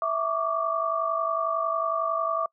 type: tone cluster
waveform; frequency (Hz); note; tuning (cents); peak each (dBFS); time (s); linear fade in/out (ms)
sine; 656 / 1139 / 1190; E5 / C#6 / D6; -9 / +47 / +22; -28; 0.02-2.46; 2
effects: noise-tail reverb RT60 0.1 s tail -26 dB re dry